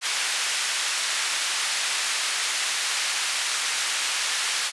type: band-pass noise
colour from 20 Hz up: pink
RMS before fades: -26 dBFS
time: 0.01-4.72 s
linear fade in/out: 50 ms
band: 1700 to 10000 Hz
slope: 12 dB/octave
effects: resampled to 24000 Hz